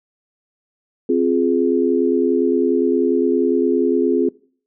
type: chord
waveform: sine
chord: F minor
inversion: second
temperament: just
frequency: 261.9 / 349.2 / 419.1 Hz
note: C4 / F4 / Ab4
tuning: +2 / 0 / +16 cents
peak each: -18 dBFS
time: 1.09-4.29 s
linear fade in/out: 5 ms
effects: noise-tail reverb RT60 0.5 s tail -23 dB re dry